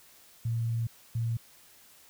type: tone bursts at uneven times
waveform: sine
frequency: 115.4 Hz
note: A#2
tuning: 17 cents flat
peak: -27 dBFS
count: 2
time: 0.45-0.87 / 1.15-1.37 s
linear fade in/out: 5 ms
effects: white hiss -57 dBFS RMS until 2.09 s